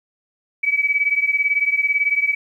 sine beating tone pair, 2279 / 2297 Hz, C#7 / D7, +47 / -39 cents, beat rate 18 Hz, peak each -18 / -20 dBFS, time 0.63-2.35 s, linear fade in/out 10 ms, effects 9-bit

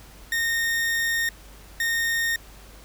40% pulse tone bursts at uneven times, 1842 Hz, A#6, 21 cents flat, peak -21 dBFS, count 2, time 0.32-1.29 / 1.8-2.36 s, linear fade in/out 2 ms, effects added 50 Hz sine -47 dBFS peak until 2.84 s + pink hiss -49 dBFS RMS until 2.84 s

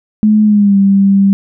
sine tone with pitch glide, 213.4 to 196.82 Hz, G#3 to G3, +47 to +7 cents, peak -5 dBFS, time 0.23-1.33 s, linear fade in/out 0 ms, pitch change -140 cents, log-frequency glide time 0.44-0.77 s, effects none

